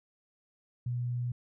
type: tone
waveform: sine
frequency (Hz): 122.1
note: B2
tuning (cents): -19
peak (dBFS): -30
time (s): 0.86-1.32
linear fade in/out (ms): 5
effects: none